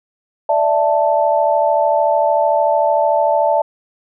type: chord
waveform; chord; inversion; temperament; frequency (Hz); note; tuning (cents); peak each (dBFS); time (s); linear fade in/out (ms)
sine; D suspended second; none; just; 587.3 / 660.7 / 881; D5 / E5 / A5; 0 / +4 / +2; -16; 0.49-3.62; 5
effects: none